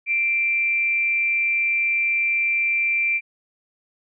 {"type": "tone with frequency modulation", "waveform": "sine", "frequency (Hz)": 2356, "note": "D7", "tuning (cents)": 5, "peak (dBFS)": -18, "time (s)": [0.06, 3.21], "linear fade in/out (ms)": 50, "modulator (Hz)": 256, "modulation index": 0.21, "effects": []}